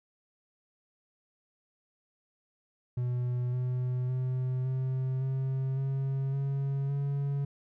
triangle tone with pitch steps, 123.47 / 125.77 / 128.12 / 130.51 / 132.94 / 135.42 / 137.95 / 140.53 Hz, B2 / B2 / C3 / C3 / C3 / C#3 / C#3 / C#3, 0 / +32 / -36 / -4 / +28 / -40 / -8 / +24 cents, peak -26 dBFS, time 2.97-7.45 s, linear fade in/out 5 ms, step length 560 ms, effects none

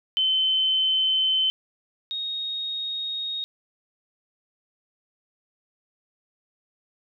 sine tone pair in turn, 3066 / 3737 Hz, G7 / A#7, -39 / +4 cents, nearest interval minor third, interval 343 cents, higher second, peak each -19 / -27 dBFS, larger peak first, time 0.17-1.5 / 2.11-3.44 s, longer neither, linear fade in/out 0 ms, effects none

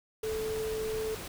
sine tone in noise, 437.8 Hz, A4, 9 cents flat, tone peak -31 dBFS, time 0.23-1.15 s, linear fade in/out 5 ms, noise pink, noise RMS -41 dBFS, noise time 0.23-1.28 s, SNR +7 dB, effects none

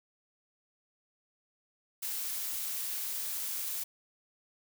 blue noise, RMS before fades -36 dBFS, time 2.02-3.84 s, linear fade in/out 10 ms, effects none

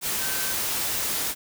sine tone in noise, 1542 Hz, G6, 29 cents flat, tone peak -35 dBFS, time 0.18-0.56 s, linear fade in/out 50 ms, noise white, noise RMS -27 dBFS, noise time 0.01-1.35 s, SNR -11 dB, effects none

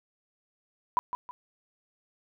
sine tone with echo, 992 Hz, B5, 7 cents sharp, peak -20 dBFS, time 0.97-0.99 s, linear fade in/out 0 ms, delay 160 ms, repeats 2, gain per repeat -9 dB, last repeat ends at 1.31 s, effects none

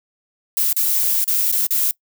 violet noise with dropouts, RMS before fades -18 dBFS, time 0.57-1.91 s, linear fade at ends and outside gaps 1 ms, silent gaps 0.729-0.765 / 1.242-1.278 / 1.516-1.525 / 1.667-1.707 s, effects noise-tail reverb RT60 0.1 s tail -23 dB re dry

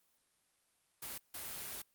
white noise bursts at uneven times, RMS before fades -44 dBFS, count 2, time 1.02-1.18 / 1.34-1.82 s, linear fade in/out 5 ms, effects white hiss -75 dBFS RMS until 1.94 s + Opus 32 kbps

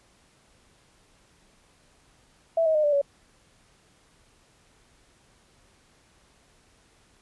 sine tone with pitch steps, 659.3 / 634.3 / 610.2 / 587 / 564.7 Hz, E5 / D#5 / D#5 / D5 / C#5, 0 / +33 / -34 / -1 / +32 cents, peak -19 dBFS, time 2.57-3.015 s, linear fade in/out 5 ms, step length 89 ms, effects pink hiss -61 dBFS RMS until 7.21 s + resampled to 24000 Hz

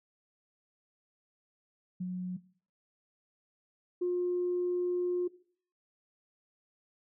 sine tone pair in turn, 181.9 / 356.5 Hz, F#3 / F4, -29 / +36 cents, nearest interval octave, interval 1165 cents, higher second, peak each -32 / -27 dBFS, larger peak second, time 2-2.37 / 4.01-5.28 s, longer second, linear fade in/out 10 ms, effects noise-tail reverb RT60 0.5 s tail -19 dB re dry + tanh soft clip ceiling -23 dBFS

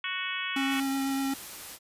harmonic tone, 370.7 Hz, F#4, 3 cents sharp, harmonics 3 / 4 / 5 / 6 / 7 / 8 / 9, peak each -39 / -38 / -38 / -37 / -37 / -39 / -39 dBFS, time 0.04-0.8 s, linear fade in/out 2 ms
square tone with vibrato, 271.5 Hz, C#4, 36 cents flat, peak -28 dBFS, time 0.56-1.34 s, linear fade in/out 5 ms, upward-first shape triangle, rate 8.1 Hz, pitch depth 12 cents each way
white noise, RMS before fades -42 dBFS, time 0.68-1.79 s, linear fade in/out 50 ms
effects resampled to 32000 Hz

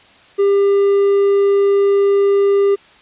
triangle tone with hard clipping, 399.1 Hz, G4, 31 cents sharp, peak -11 dBFS, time 0.38-2.76 s, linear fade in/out 20 ms, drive 6 dB, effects white hiss -46 dBFS RMS until 3.01 s + resampled to 8000 Hz

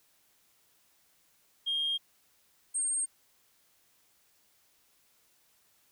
sine tone pair in turn, 3226 / 8558 Hz, G7 / C9, +49 / +38 cents, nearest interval octave + perfect fourth, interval 1689 cents, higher second, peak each -27 dBFS, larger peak neither, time 1.66-1.98 / 2.74-3.06 s, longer neither, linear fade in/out 20 ms, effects tanh soft clip ceiling -24 dBFS + white hiss -68 dBFS RMS until 5.91 s

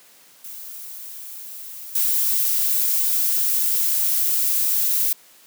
violet noise with level steps, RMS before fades -36 / -20 dBFS, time 0.44-5.13 s, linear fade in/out 5 ms, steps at 1.95 s, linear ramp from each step 5 ms, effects white hiss -51 dBFS RMS until 5.46 s + high-pass 150 Hz 12 dB/octave

